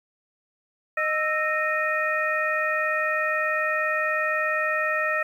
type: harmonic tone with a mistuned harmonic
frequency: 618 Hz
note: D#5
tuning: 12 cents flat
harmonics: 1 / 2 / 3 / 4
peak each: -28 / -28 / -25 / -31 dBFS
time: 0.97-5.23 s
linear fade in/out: 5 ms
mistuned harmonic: 2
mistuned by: +110 cents
effects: 9-bit